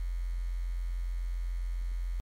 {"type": "tone with quantisation", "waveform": "sine", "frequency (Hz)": 43.6, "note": "F1", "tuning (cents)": -2, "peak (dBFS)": -30, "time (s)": [0, 2.2], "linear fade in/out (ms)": 0, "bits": 9, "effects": ["MP3 64 kbps"]}